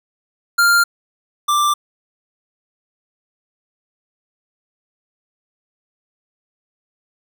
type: tone pair in turn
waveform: square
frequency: 1396.9 / 1179.4 Hz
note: F6 / D6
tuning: 0 / +7 cents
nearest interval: minor third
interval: 293 cents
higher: first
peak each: -11 / -14 dBFS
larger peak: first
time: 0.58-0.84 / 1.48-1.74 s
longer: neither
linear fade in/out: 10 ms
effects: none